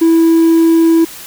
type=tone; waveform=triangle; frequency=329 Hz; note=E4; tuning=3 cents flat; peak=-3 dBFS; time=0.01-1.05 s; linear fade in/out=10 ms; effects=tanh soft clip ceiling 0 dBFS + white hiss -31 dBFS RMS until 1.26 s